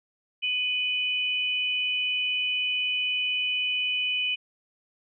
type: tone pair together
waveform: sine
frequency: 2489 / 2987 Hz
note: D#7 / F#7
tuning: 0 / +16 cents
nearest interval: minor third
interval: 316 cents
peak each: -27 dBFS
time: 0.42-4.36 s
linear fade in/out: 20 ms
effects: none